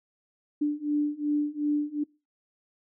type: beating tone pair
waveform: sine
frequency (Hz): 293.7 / 296.4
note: D4 / D4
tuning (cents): 0 / +16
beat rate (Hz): 2.7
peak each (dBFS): -28 / -27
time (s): 0.61-2.04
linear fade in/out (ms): 10
effects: noise-tail reverb RT60 0.3 s tail -24 dB re dry